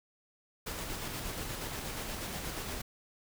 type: noise with tremolo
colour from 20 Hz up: pink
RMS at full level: -38 dBFS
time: 0.66-2.82 s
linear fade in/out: 10 ms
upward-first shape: square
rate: 8.4 Hz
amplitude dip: 25%
effects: none